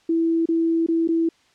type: tone with dropouts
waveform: sine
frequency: 329.8 Hz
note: E4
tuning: 1 cent sharp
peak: -17 dBFS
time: 0.09-1.29 s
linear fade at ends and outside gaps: 5 ms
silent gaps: 0.457-0.487 / 0.864-0.885 / 1.076-1.087 s
effects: white hiss -59 dBFS RMS until 1.54 s + low-pass 5000 Hz 12 dB/octave